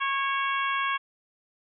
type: harmonic tone with a mistuned harmonic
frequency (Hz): 548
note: C#5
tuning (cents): -20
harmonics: 2 / 3 / 4 / 5 / 6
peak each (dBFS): -27 / -31 / -33 / -35 / -37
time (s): 0-0.98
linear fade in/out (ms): 20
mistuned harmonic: 4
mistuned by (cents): +31
effects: none